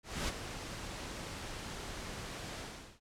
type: noise with ADSR envelope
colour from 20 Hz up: pink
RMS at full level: -34 dBFS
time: 0.03-3 s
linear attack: 250 ms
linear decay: 31 ms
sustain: -9 dB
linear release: 410 ms
effects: low-pass 8000 Hz 12 dB/octave